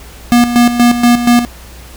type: tone with tremolo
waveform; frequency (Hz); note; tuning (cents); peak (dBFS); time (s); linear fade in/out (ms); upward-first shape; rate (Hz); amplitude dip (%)
square; 240; B3; -49; -5; 0.32-1.45; 0; square; 4.2; 65
effects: added 60 Hz sine -33 dBFS peak until 1.96 s + pink hiss -36 dBFS RMS until 1.96 s